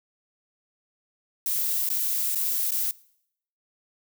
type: noise with dropouts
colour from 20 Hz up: violet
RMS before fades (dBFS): -26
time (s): 1.46-2.91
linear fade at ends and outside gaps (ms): 1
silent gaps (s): 1.89-1.901 / 2.349-2.356 / 2.708-2.719
effects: noise-tail reverb RT60 0.7 s tail -22 dB re dry